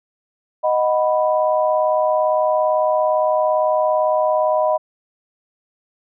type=chord; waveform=sine; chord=B major; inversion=first; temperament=equal; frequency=622.3 / 740 / 987.8 Hz; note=D#5 / F#5 / B5; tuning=0 / 0 / 0 cents; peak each=-16 / -22 / -21 dBFS; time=0.63-4.78 s; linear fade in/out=20 ms; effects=none

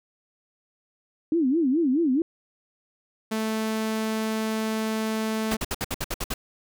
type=tone with vibrato; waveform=sine; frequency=293.7 Hz; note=D4; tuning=in tune; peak=-19 dBFS; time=1.32-2.22 s; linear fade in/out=2 ms; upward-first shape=sine; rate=4.7 Hz; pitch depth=270 cents each way
type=tone; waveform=sawtooth; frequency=219.6 Hz; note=A3; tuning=3 cents flat; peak=-21 dBFS; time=3.31-5.57 s; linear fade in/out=10 ms
type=noise bursts; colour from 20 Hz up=pink; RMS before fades=-28 dBFS; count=9; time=5.51-6.34 s; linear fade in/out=5 ms; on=38 ms; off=61 ms
effects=none

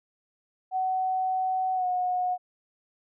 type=tone with pitch glide; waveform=sine; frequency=750 to 727.4 Hz; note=F#5 to F#5; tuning=+23 to -30 cents; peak=-24 dBFS; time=0.71-2.38 s; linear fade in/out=50 ms; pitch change=-53 cents; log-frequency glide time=1.74-1.86 s; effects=none

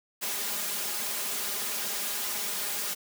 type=noise with comb filter; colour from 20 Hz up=white; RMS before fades=-32 dBFS; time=0.21-2.95 s; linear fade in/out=20 ms; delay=4.9 ms; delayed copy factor=+0.95; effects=high-pass 200 Hz 12 dB/octave

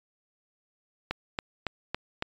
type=click train; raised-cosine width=0.3 ms; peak=-13 dBFS; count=5; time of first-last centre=1.11-2.224 s; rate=3.59 Hz; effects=resampled to 16000 Hz

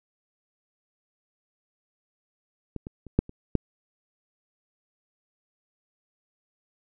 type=clicks; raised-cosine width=3 ms; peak=-20 / -23 / -29 / -6 / -28 / -8 dBFS; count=6; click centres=2.763 / 2.869 / 3.067 / 3.19 / 3.294 / 3.553 s; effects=none

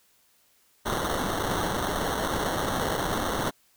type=noise with sample-and-hold; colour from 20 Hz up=white; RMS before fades=-28 dBFS; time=0.85-3.51 s; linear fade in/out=20 ms; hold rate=2450 Hz; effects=white hiss -64 dBFS RMS until 3.76 s

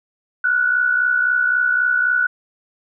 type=tone pair together; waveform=sine; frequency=1416.2 / 1480 Hz; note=F6 / F#6; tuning=+24 / 0 cents; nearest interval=minor second; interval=76 cents; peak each=-22 / -15 dBFS; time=0.44-2.27 s; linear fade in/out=5 ms; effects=none

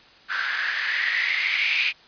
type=noise with band-pass filter sweep; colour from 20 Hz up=blue; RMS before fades=-24 dBFS; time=0.28-1.93 s; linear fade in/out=50 ms; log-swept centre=1500 to 2500 Hz; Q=7.7; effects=white hiss -51 dBFS RMS until 2.07 s + resampled to 11025 Hz

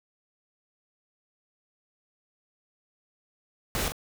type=noise with echo; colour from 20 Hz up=pink; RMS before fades=-29 dBFS; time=3.75-3.88 s; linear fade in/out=0 ms; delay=41 ms; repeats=1; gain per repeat=-6 dB; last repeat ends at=3.921 s; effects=none

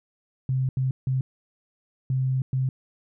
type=tone bursts at uneven times; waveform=sine; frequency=130.81 Hz; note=C3; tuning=in tune; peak=-21 dBFS; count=5; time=0.49-0.69 / 0.77-0.91 / 1.07-1.21 / 2.1-2.42 / 2.53-2.69 s; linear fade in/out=2 ms; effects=none

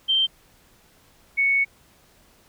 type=tone pair in turn; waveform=sine; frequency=3136 / 2217 Hz; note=G7 / C#7; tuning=0 / 0 cents; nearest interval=tritone; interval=600 cents; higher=first; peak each=-17 dBFS; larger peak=neither; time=0.08-0.27 / 1.37-1.65 s; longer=second; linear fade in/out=20 ms; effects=pink hiss -57 dBFS RMS until 2.48 s

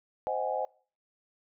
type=chord; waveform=sine; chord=Ab dominant seventh; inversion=first; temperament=just; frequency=519.1 / 623 / 747.5 / 830.6 Hz; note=C5 / Eb5 / Gb5 / Ab5; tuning=-14 / +2 / +17 / 0 cents; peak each=-34 dBFS; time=0.27-0.65 s; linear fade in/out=0 ms; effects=noise-tail reverb RT60 0.4 s tail -23 dB re dry

